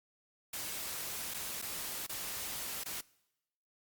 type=noise with dropouts; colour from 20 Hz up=white; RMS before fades=-40 dBFS; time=0.53-3.01 s; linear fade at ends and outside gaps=5 ms; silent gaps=1.339-1.343 / 1.616-1.623 / 2.066-2.094 / 2.837-2.858 s; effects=noise-tail reverb RT60 0.9 s tail -23 dB re dry + Opus 48 kbps